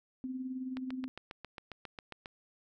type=tone with tremolo; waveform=sine; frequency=258.1 Hz; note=C4; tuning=23 cents flat; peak=-34 dBFS; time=0.24-1.08 s; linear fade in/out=0 ms; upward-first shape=sine; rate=19 Hz; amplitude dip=50%
type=click train; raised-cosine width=0.3 ms; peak=-27 dBFS; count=12; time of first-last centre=0.77-2.258 s; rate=7.39 Hz
effects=none